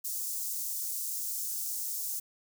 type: high-pass noise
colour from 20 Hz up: white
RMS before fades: -35 dBFS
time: 0.04-2.2 s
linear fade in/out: 10 ms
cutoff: 5900 Hz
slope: 24 dB/octave
effects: none